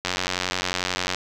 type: click train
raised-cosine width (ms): 0.2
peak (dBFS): -6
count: 101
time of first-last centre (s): 0.05-1.146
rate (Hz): 91.2
effects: none